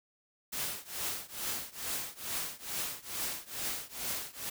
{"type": "noise with tremolo", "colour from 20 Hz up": "white", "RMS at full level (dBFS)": -34, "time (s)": [0.52, 4.5], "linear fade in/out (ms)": 10, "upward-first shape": "triangle", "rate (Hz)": 2.3, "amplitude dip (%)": 95, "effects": []}